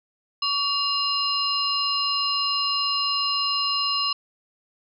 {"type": "tone cluster", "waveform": "sine", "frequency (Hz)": [1134, 2815, 4147, 5090], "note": ["C#6", "F7", "C8", "D#8"], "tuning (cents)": [39, 13, -16, 39], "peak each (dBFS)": -27, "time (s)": [0.42, 4.13], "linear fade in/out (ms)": 5, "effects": []}